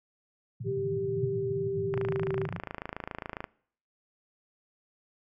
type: band-pass noise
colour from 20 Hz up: white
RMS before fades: -36 dBFS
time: 0.6-2.59 s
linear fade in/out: 5 ms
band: 100 to 170 Hz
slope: 96 dB/octave
type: tone with pitch glide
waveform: sine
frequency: 392 to 385.7 Hz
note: G4 to G4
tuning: 0 to -28 cents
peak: -29 dBFS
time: 0.64-2.48 s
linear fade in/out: 50 ms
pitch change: -28 cents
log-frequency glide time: 1.94-2.3 s
type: click train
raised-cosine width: 0.5 ms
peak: -20 dBFS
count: 42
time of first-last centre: 1.94-3.442 s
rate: 27.3 Hz
effects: noise-tail reverb RT60 0.6 s tail -23 dB re dry